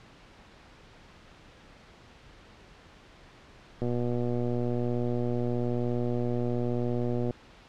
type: click train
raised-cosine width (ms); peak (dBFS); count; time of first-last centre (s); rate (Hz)
2; -18; 423; 3.82-7.308; 121
effects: pink hiss -53 dBFS RMS until 7.68 s + low-pass 4000 Hz 12 dB/octave